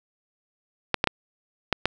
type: clicks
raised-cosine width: 0.3 ms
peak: -4 dBFS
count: 5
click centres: 0.943 / 1.041 / 1.073 / 1.727 / 1.856 s
effects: none